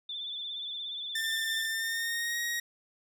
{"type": "tone with vibrato", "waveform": "sine", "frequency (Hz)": 3520, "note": "A7", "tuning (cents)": 0, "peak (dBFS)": -35, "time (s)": [0.09, 1.66], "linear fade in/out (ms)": 5, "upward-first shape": "sine", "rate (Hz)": 17, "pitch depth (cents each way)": 43}
{"type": "tone with pitch glide", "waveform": "sawtooth", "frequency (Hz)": [1792, 1886.5], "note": ["A6", "A#6"], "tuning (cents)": [31, 20], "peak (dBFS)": -27, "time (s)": [1.15, 2.6], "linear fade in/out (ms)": 5, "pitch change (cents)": 89, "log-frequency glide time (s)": [1.71, 2.39]}
{"effects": []}